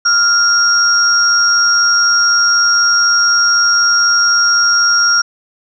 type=tone pair together; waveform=sine; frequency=1396.9 / 5596 Hz; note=F6 / F8; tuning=0 / +3 cents; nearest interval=2 octaves; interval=2403 cents; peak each=-11 dBFS; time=0.05-5.22 s; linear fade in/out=10 ms; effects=none